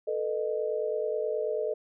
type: tone cluster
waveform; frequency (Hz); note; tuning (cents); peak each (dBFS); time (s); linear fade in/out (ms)
sine; 440.1 / 489.4 / 615; A4 / B4 / D#5; 0 / -16 / -20; -30 / -34 / -32; 0.07-1.74; 10
effects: none